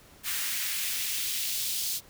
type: noise with high-pass filter sweep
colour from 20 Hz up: white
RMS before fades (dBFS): -31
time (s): 0.23-2.01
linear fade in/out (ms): 50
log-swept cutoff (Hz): 1600 to 4100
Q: 1.4
effects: pink hiss -55 dBFS RMS until 2.09 s